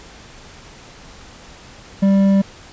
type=tone with hard clipping; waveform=triangle; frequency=196 Hz; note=G3; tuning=in tune; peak=-12 dBFS; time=2.02-2.42 s; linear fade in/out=10 ms; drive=10 dB; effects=pink hiss -41 dBFS RMS until 2.72 s + resampled to 16000 Hz